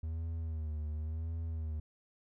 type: tone with vibrato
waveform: triangle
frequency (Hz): 79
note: D#2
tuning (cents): +27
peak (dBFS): -33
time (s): 0.03-1.8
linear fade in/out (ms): 5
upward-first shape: sine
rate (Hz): 0.93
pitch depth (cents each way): 69
effects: none